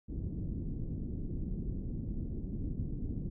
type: low-pass noise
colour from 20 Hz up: pink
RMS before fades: -37 dBFS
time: 0.08-3.3 s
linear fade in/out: 20 ms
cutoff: 300 Hz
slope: 24 dB/octave
effects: none